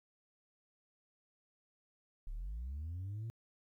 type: linear sweep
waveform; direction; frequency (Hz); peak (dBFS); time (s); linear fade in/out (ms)
sine; up; 31.71 to 116.54; -37; 2.27-3.3; 0
effects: tanh soft clip ceiling -38 dBFS + 13-bit